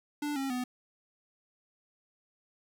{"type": "tone with pitch steps", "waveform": "square", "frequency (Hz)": [293.7, 270.9, 249.8], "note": ["D4", "C#4", "B3"], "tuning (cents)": [0, -40, 20], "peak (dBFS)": -32, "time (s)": [0.22, 0.64], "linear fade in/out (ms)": 5, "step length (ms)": 140, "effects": ["10-bit"]}